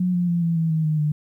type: tone with pitch steps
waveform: sine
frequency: 181.2 / 176.45 / 171.82 / 167.32 / 162.93 / 158.66 / 154.5 / 150.45 Hz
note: F#3 / F3 / F3 / E3 / E3 / D#3 / D#3 / D3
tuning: -36 / +18 / -28 / +26 / -20 / +34 / -12 / +42 cents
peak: -18 dBFS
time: 0-1.12 s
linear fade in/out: 5 ms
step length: 140 ms
effects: 10-bit